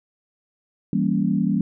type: chord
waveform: sine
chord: E diminished seventh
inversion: none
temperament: equal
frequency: 164.81 / 196 / 233.1 / 277.2 Hz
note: E3 / G3 / Bb3 / Db4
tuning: 0 / 0 / 0 / 0 cents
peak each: -25 / -21 / -24 / -26 dBFS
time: 0.93-1.61 s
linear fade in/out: 2 ms
effects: none